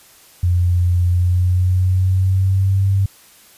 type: tone with pitch glide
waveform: sine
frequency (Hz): 88.4 to 97.52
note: F2 to G2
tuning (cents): +22 to -8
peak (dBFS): -12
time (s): 0.43-3.06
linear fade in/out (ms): 5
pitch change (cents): +170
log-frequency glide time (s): 1.09-2.89
effects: white hiss -47 dBFS RMS until 3.57 s + resampled to 32000 Hz